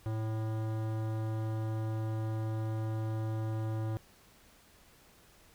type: tone with hard clipping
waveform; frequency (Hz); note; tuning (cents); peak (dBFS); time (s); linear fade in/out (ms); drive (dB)
sine; 110; A2; 0; -34; 0.06-3.97; 0; 17
effects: pink hiss -61 dBFS RMS until 5.54 s